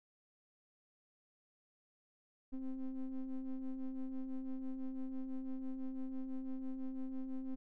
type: ring-modulated tone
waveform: triangle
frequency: 130 Hz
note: C3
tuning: 11 cents flat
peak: -33 dBFS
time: 2.52-7.56 s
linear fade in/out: 20 ms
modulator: 133 Hz
effects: none